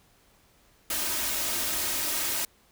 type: noise with comb filter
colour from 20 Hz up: white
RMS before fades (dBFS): -29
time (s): 0.9-2.45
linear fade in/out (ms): 2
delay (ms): 3.2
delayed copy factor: +0.55
effects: pink hiss -62 dBFS RMS until 2.71 s